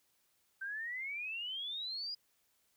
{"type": "exponential sweep", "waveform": "sine", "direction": "up", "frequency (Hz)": [1544, 4951], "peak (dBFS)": -38, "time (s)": [0.61, 2.15], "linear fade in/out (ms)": 10, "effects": ["white hiss -75 dBFS RMS until 2.76 s"]}